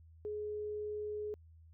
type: tone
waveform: sine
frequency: 420.7 Hz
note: G#4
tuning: 22 cents sharp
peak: -37 dBFS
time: 0.25-1.34 s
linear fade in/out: 0 ms
effects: added 81 Hz sine -56 dBFS peak until 1.73 s